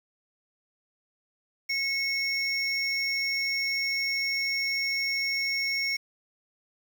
triangle tone pair together, 2188 / 5513 Hz, C#7 / F8, -23 / -23 cents, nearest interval octave + major third, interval 1600 cents, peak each -26 / -29 dBFS, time 1.69-5.97 s, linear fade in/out 10 ms, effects 8-bit

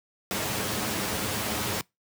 pink noise with comb filter, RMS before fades -29 dBFS, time 0.31-1.81 s, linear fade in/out 0 ms, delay 9.4 ms, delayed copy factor +0.55, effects noise-tail reverb RT60 0.2 s tail -25 dB re dry + high-pass 100 Hz 12 dB/octave

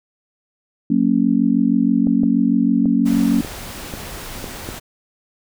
sine chord, F# major, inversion none, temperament just, 185 / 231.2 / 277.5 Hz, F#3 / A#3 / C#4, 0 / -14 / +2 cents, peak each -20 / -16 / -17 dBFS, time 0.9-3.41 s, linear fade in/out 5 ms
clicks, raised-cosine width 2 ms, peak -15 dBFS, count 7, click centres 2.071 / 2.234 / 2.857 / 3.448 / 3.938 / 4.442 / 4.689 s
pink noise, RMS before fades -32 dBFS, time 3.05-4.8 s, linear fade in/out 20 ms
effects none

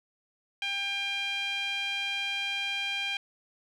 sawtooth tone with band-pass filter, 798 Hz, G5, 31 cents sharp, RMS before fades -32 dBFS, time 0.62-3.17 s, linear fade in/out 2 ms, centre 2800 Hz, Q 9.3, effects none

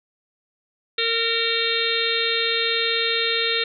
harmonic tone, 458.9 Hz, A#4, 27 cents flat, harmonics 1 / 3 / 4 / 5 / 6 / 7 / 8 / 9, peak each -27 / -31 / -29 / -28 / -29 / -32 / -24 / -28 dBFS, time 0.98-3.64 s, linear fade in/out 5 ms, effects none

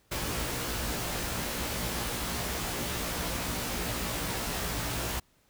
pink noise with comb filter, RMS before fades -33 dBFS, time 0.11-5.2 s, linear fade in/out 10 ms, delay 17 ms, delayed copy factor +1, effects pink hiss -67 dBFS RMS until 5.49 s

